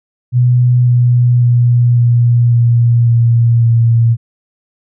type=tone with pitch steps; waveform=sine; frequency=123.47 / 122.19 / 120.93 / 119.68 / 118.44 / 117.22 / 116 Hz; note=B2 / B2 / B2 / A#2 / A#2 / A#2 / A#2; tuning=0 / -18 / -36 / +46 / +28 / +10 / -8 cents; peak=-6 dBFS; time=0.32-4.17 s; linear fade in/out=50 ms; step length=550 ms; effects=none